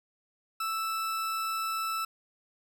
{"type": "tone", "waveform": "40% pulse", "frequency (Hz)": 1319, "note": "E6", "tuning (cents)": 1, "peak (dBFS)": -29, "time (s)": [0.6, 2.05], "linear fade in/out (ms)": 5, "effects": []}